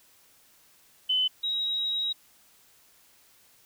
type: tone pair in turn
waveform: sine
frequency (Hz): 3027 / 3823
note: F#7 / A#7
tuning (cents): +39 / +43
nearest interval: major third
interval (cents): 404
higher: second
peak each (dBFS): -22 / -26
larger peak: first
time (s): 1.09-1.28 / 1.43-2.13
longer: second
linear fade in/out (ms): 10
effects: white hiss -60 dBFS RMS until 3.65 s